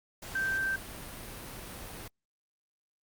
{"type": "tone in noise", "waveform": "sine", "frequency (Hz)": 1563, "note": "G6", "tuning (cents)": -6, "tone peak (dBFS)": -28, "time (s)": [0.35, 0.76], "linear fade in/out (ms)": 5, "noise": "pink", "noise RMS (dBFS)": -43, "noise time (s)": [0.22, 2.08], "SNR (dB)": 12, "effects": ["Opus 48 kbps"]}